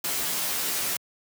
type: noise with comb filter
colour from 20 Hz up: white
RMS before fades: -28 dBFS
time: 0.04-0.97 s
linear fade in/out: 5 ms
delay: 14 ms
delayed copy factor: -0.9
effects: high-pass 100 Hz 12 dB/octave